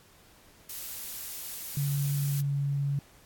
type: noise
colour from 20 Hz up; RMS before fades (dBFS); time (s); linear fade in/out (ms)
blue; -38; 0.69-2.41; 5
type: tone with pitch glide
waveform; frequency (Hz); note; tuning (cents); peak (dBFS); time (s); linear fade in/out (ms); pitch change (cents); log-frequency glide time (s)
sine; 141.7 to 140.88; C#3 to C#3; +38 to +28; -26; 1.77-2.99; 2; -10; 2.29-2.53
effects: pink hiss -58 dBFS RMS until 3.25 s + AAC 64 kbps